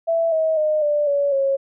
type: tone with pitch steps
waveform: sine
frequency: 663 / 637.8 / 613.6 / 590.3 / 567.9 / 546.4 Hz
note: E5 / D#5 / D#5 / D5 / C#5 / C#5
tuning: +10 / +43 / -24 / +9 / +42 / -25 cents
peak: -16 dBFS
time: 0.07-1.57 s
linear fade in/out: 20 ms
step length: 250 ms
effects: none